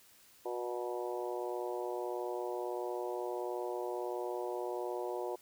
harmonic tone with a mistuned harmonic, 121.5 Hz, B2, 28 cents flat, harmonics 3 / 4 / 5 / 6 / 7 / 8, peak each -39 / -41 / -43 / -45 / -46 / -47 dBFS, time 0.45-5.36 s, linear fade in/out 10 ms, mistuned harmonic 7, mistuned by +33 cents, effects white hiss -62 dBFS RMS until 5.41 s

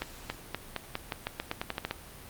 accelerating click train, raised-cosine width 0.3 ms, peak -15 dBFS, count 14, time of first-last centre 0.02-1.91 s, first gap 280 ms, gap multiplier 0.88, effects pink hiss -48 dBFS RMS until 2.29 s + Opus 48 kbps

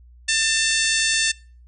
harmonic tone, 893 Hz, A5, 25 cents sharp, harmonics 2 / 3 / 4 / 5 / 6 / 7 / 8 / 9 / 10, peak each -23 / -25 / -26 / -27 / -28 / -28 / -29 / -30 / -30 dBFS, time 0.28-1.32 s, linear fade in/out 10 ms, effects noise-tail reverb RT60 0.4 s tail -25 dB re dry + added 60 Hz sine -45 dBFS peak until 1.67 s

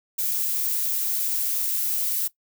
violet noise, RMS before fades -25 dBFS, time 0.18-2.28 s, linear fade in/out 10 ms, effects noise-tail reverb RT60 0.1 s tail -17 dB re dry

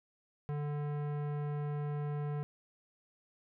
sine tone with tanh clipping, 146.83 Hz, D3, in tune, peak -36 dBFS, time 0.49-2.43 s, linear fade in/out 0 ms, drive 18 dB, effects none

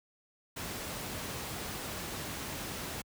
pink noise, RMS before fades -39 dBFS, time 0.56-3.02 s, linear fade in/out 10 ms, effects high-pass 60 Hz 12 dB/octave

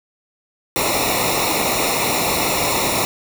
pink noise with comb filter, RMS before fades -19 dBFS, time 0.76-3.05 s, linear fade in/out 0 ms, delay 0.63 ms, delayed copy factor -0.9, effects none

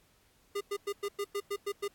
square tone bursts, 404.4 Hz, G#4, 46 cents flat, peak -32 dBFS, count 9, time 0.55-1.881 s, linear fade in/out 10 ms, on 59 ms, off 100 ms, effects pink hiss -67 dBFS RMS until 1.94 s + AAC 64 kbps

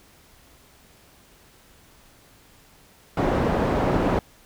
white low-pass noise, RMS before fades -22 dBFS, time 3.17-4.19 s, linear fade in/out 2 ms, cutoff 630 Hz, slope 12 dB/octave, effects pink hiss -54 dBFS RMS until 4.45 s

